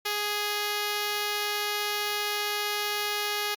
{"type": "tone", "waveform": "5% pulse", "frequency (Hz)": 415.3, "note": "G#4", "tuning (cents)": 0, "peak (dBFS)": -16, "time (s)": [0.05, 3.55], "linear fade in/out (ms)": 10, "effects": ["Opus 48 kbps"]}